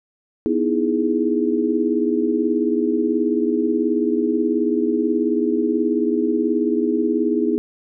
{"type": "chord", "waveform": "sine", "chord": "E major seventh", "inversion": "second", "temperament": "equal", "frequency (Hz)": [246.9, 311.1, 329.6, 415.3], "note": ["B3", "D#4", "E4", "G#4"], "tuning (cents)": [0, 0, 0, 0], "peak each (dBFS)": -22, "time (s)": [0.46, 7.58], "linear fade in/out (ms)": 0, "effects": []}